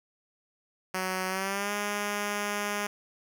5% pulse tone with pitch glide, 186.5 to 205.7 Hz, F#3 to G#3, +14 to -16 cents, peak -18 dBFS, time 0.94-2.87 s, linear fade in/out 5 ms, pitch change +170 cents, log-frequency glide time 1.28-1.72 s, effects none

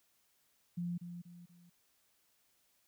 sine tone with echo, 174.1 Hz, F3, 5 cents flat, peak -35 dBFS, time 0.77-0.98 s, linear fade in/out 10 ms, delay 240 ms, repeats 3, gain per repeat -8 dB, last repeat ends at 1.7 s, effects white hiss -74 dBFS RMS until 2.87 s

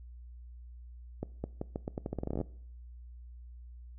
accelerating click train, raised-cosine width 2 ms, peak -21 dBFS, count 18, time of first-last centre 1.23-2.413 s, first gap 210 ms, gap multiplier 0.83, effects noise-tail reverb RT60 0.6 s tail -21 dB re dry + added 60 Hz sine -46 dBFS peak until 3.98 s

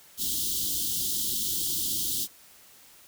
white band-stop noise, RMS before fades -29 dBFS, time 0.17-2.28 s, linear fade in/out 50 ms, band 380 to 3000 Hz, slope 96 dB/octave, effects white hiss -54 dBFS RMS until 3.07 s

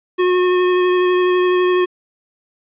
square tone with vibrato, 362.5 Hz, F#4, 35 cents flat, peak -13 dBFS, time 0.18-1.86 s, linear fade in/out 20 ms, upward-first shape sine, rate 12 Hz, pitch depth 11 cents each way, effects resampled to 8000 Hz + 9-bit

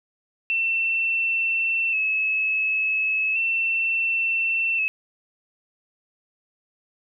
sine tone with vibrato, 2637 Hz, E7, in tune, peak -20 dBFS, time 0.5-4.88 s, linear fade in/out 0 ms, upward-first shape square, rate 0.35 Hz, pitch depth 34 cents each way, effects none

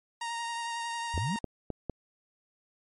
sawtooth tone with vibrato, 932.3 Hz, A#5, in tune, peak -29 dBFS, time 0.21-1.39 s, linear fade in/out 5 ms, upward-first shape triangle, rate 11 Hz, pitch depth 19 cents each way
sine exponential sweep, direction up, 70.8 to 231.8 Hz, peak -29 dBFS, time 1.14-1.36 s, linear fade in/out 0 ms
clicks, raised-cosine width 2 ms, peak -20 dBFS, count 4, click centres 1.178 / 1.443 / 1.703 / 1.897 s
effects MP3 48 kbps

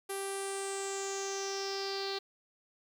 sawtooth tone with low-pass filter sweep, 392 Hz, G4, in tune, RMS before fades -37 dBFS, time 0.09-2.19 s, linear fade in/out 10 ms, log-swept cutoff 11000 to 4200 Hz, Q 6.9, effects 10-bit

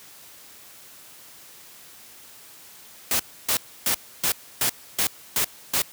white noise bursts, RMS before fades -22 dBFS, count 8, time 3.11-5.82 s, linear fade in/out 2 ms, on 85 ms, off 290 ms, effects white hiss -47 dBFS RMS until 5.92 s + high-pass 60 Hz 12 dB/octave

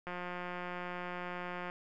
click train, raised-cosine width 0.5 ms, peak -26 dBFS, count 291, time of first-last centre 0.07-1.699 s, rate 178 Hz, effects none

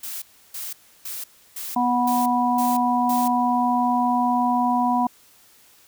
blue noise bursts, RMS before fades -32 dBFS, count 7, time 0.03-3.28 s, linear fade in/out 5 ms, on 190 ms, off 320 ms
harmonic tone, 245.1 Hz, B3, 13 cents flat, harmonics 1 / 3 / 4, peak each -22 / -22 / -22 dBFS, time 1.76-5.07 s, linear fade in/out 5 ms
effects white hiss -54 dBFS RMS until 5.87 s

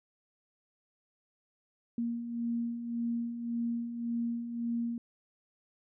sine beating tone pair, 233.1 / 234.9 Hz, A#3 / A#3, 0 / +13 cents, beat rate 1.8 Hz, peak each -40 / -32 dBFS, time 1.98-4.98 s, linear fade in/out 2 ms, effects none

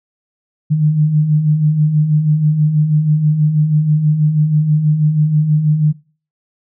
sine beating tone pair, 147.4 / 153.6 Hz, D3 / D#3, +7 / -22 cents, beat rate 6.2 Hz, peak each -19 / -10 dBFS, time 0.7-5.93 s, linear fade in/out 20 ms, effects noise-tail reverb RT60 0.4 s tail -22 dB re dry

